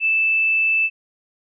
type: tone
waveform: sine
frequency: 2637 Hz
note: E7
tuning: in tune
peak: -15 dBFS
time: 0-0.9 s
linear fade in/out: 50 ms
effects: none